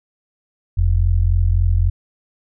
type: tone pair together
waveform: sine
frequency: 43.66 / 87.31 Hz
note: F1 / F2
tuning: 0 / 0 cents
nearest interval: octave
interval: 1200 cents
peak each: -15 dBFS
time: 0.77-1.9 s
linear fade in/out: 10 ms
effects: none